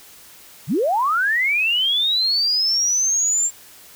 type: linear sweep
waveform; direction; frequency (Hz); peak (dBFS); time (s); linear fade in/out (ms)
sine; up; 103.83 to 7430; -16; 0.67-3.51; 50
effects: white hiss -45 dBFS RMS until 3.95 s